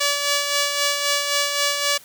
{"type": "tone with tremolo", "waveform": "5% pulse", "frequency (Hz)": 574, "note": "D5", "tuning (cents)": -40, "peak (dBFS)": -6, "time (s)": [0, 1.98], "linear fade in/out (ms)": 10, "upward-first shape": "sine", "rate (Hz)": 3.8, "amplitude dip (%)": 45, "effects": ["white hiss -47 dBFS RMS until 2.04 s", "high-pass 80 Hz 12 dB/octave"]}